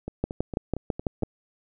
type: two click trains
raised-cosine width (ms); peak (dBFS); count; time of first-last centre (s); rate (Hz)
2; -11 / -19; 7 / 6; 0.24-1.233 / 0.08-1.224; 6.04 / 4.37
effects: none